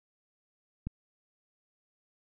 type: click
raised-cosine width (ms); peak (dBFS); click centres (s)
5; -22; 0.87
effects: none